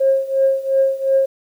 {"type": "tone with tremolo", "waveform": "sine", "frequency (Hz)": 538, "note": "C5", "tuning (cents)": 48, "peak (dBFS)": -9, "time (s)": [0, 1.26], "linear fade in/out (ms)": 10, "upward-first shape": "triangle", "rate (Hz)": 2.8, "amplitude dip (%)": 90, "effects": ["tanh soft clip ceiling -5 dBFS", "8-bit"]}